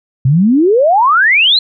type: exponential sweep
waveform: sine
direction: up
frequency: 123.47 to 4215 Hz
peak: -6 dBFS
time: 0.25-1.59 s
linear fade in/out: 5 ms
effects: none